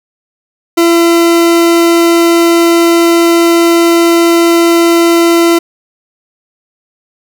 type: tone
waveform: 40% pulse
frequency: 338.1 Hz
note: E4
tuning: 44 cents sharp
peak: -4 dBFS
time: 0.77-5.59 s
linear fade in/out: 10 ms
effects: none